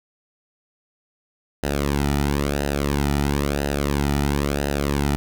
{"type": "tone with flanger", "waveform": "sawtooth", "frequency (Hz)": 71.2, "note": "C#2", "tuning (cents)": 47, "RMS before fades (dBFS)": -22, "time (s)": [1.63, 5.16], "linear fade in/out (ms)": 0, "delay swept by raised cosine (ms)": [0.88, 1.88], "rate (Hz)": 0.99, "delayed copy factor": -0.75, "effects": []}